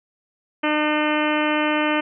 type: harmonic tone with a mistuned harmonic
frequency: 302.5 Hz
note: D#4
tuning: 49 cents flat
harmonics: 1 / 2 / 3 / 4 / 5 / 6 / 7 / 8 / 9 / 10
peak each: -22 / -25 / -27 / -28 / -29 / -30 / -30 / -31 / -32 / -32 dBFS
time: 0.63-2.01 s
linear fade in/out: 10 ms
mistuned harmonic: 9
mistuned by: -22 cents
effects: none